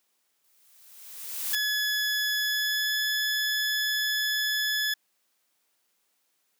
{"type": "noise with exponential growth", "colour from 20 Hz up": "blue", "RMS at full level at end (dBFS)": -28, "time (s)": [0.44, 1.55], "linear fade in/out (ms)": 2, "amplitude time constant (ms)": 240}
{"type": "tone with pitch glide", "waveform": "20% pulse", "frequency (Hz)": [1702, 1713.8], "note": ["G#6", "A6"], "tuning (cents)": [42, -46], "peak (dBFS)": -20, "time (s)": [1.53, 4.94], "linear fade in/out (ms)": 5, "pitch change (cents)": 12, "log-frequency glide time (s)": [2.36, 2.97]}
{"effects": ["white hiss -73 dBFS RMS until 6.59 s", "high-pass 200 Hz 12 dB/octave"]}